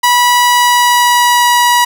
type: tone with pitch glide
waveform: sawtooth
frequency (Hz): 976 to 968.1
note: B5 to B5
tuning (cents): -21 to -35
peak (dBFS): -3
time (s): 0.03-1.85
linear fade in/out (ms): 10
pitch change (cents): -14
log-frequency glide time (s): 0.45-1.48
effects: none